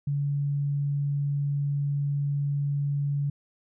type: tone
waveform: sine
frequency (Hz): 142.6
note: C#3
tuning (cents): +49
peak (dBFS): -24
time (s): 0.07-3.3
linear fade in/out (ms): 5
effects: none